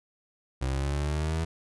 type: exponential sweep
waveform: 30% pulse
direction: up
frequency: 64.8 to 82.41 Hz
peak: -24 dBFS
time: 0.61-1.45 s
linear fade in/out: 10 ms
effects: resampled to 24000 Hz